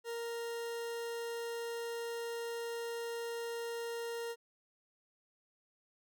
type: tone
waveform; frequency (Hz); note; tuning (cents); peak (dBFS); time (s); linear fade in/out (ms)
40% pulse; 466.2; A#4; 0; -37; 0.04-4.36; 50
effects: none